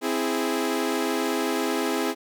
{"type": "chord", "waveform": "sawtooth", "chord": "C augmented", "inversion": "none", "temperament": "equal", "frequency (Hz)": [261.6, 329.6, 415.3], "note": ["C4", "E4", "G#4"], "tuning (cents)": [0, 0, 0], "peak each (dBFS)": -24, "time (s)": [0.01, 2.15], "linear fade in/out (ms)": 50, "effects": []}